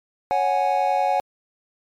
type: chord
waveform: triangle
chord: C# suspended fourth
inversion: none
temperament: equal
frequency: 554.4 / 740 / 830.6 Hz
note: C#5 / F#5 / G#5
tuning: 0 / 0 / 0 cents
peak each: -23 / -19 / -20 dBFS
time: 0.31-1.2 s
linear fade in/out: 0 ms
effects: MP3 96 kbps